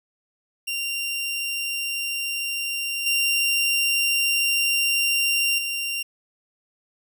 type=tone with level steps; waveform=sawtooth; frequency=2773 Hz; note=F7; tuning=13 cents flat; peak=-22 / -16 / -22 dBFS; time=0.67-6.03 s; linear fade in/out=10 ms; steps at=3.06 / 5.58 s; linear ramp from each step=5 ms; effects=none